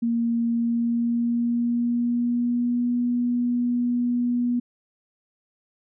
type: tone with pitch glide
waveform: sine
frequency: 233.1 to 242.7 Hz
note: A#3 to B3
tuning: 0 to -30 cents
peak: -20 dBFS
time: 0.02-4.6 s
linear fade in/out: 10 ms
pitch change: +70 cents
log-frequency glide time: 0.48-2.93 s
effects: none